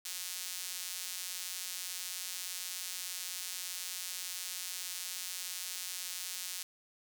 sawtooth tone with high-pass filter, 181.7 Hz, F#3, 31 cents flat, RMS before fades -41 dBFS, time 0.05-6.63 s, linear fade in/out 5 ms, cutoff 4800 Hz, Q 0.66, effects none

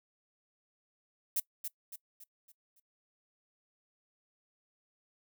violet noise with echo, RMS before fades -31 dBFS, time 1.36-1.4 s, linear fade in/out 5 ms, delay 280 ms, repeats 5, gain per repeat -7 dB, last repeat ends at 2.8 s, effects noise-tail reverb RT60 0.1 s tail -21 dB re dry

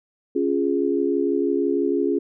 sine chord, Db major, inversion none, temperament equal, 277.2 / 349.2 / 415.3 Hz, Db4 / F4 / Ab4, 0 / 0 / 0 cents, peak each -23 dBFS, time 0.35-2.19 s, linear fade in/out 10 ms, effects none

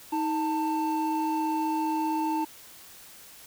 triangle tone pair together, 315.4 / 891 Hz, D#4 / A5, +24 / +22 cents, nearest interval octave + tritone, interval 1798 cents, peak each -26 dBFS, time 0.12-2.45 s, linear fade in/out 10 ms, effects white hiss -49 dBFS RMS until 3.46 s

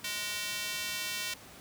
square tone with high-pass filter, 207.7 Hz, G#3, in tune, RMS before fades -36 dBFS, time 0.04-1.34 s, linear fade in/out 5 ms, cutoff 2500 Hz, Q 0.99, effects pink hiss -51 dBFS RMS until 1.6 s + high-pass 80 Hz 12 dB/octave

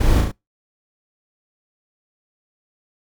brown noise with echo, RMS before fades -17 dBFS, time 0-0.21 s, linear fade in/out 10 ms, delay 36 ms, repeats 3, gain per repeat -3 dB, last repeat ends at 0.318 s, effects noise-tail reverb RT60 0.2 s tail -25 dB re dry

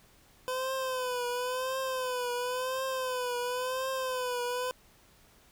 25% pulse tone with vibrato, 507 Hz, B4, 45 cents sharp, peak -27 dBFS, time 0.48-4.71 s, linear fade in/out 0 ms, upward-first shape triangle, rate 0.95 Hz, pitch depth 79 cents each way, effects pink hiss -61 dBFS RMS until 5.51 s

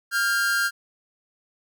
45% pulse tone pair together, 1400 / 1605 Hz, F6 / G6, +4 / +40 cents, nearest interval major second, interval 236 cents, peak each -24 / -23 dBFS, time 0.11-0.71 s, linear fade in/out 50 ms, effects none

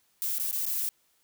violet noise with dropouts, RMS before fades -30 dBFS, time 0.22-0.89 s, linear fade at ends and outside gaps 0 ms, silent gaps 0.383-0.398 / 0.512-0.528 / 0.654-0.664 s, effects white hiss -69 dBFS RMS until 1.23 s

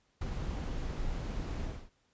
brown noise with ADSR envelope, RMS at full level -32 dBFS, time 0.21-1.9 s, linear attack 9 ms, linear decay 13 ms, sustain -4 dB, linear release 260 ms, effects pink hiss -73 dBFS RMS until 2.13 s + resampled to 16000 Hz

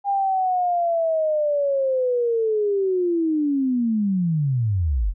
sine linear sweep, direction down, 807 to 38.89 Hz, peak -18 dBFS, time 0.04-5.14 s, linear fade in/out 50 ms, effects none

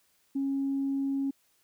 sine tone, 274.1 Hz, C#4, 19 cents flat, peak -26 dBFS, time 0.35-1.31 s, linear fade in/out 10 ms, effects tanh soft clip ceiling -22 dBFS + white hiss -69 dBFS RMS until 1.63 s

